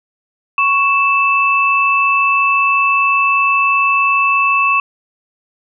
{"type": "tone pair together", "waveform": "sine", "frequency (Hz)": [1108.7, 2637], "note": ["C#6", "E7"], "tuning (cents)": [0, 0], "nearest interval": "octave + minor third", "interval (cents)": 1500, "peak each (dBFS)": -13, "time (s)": [0.58, 4.8], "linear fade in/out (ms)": 2, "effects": []}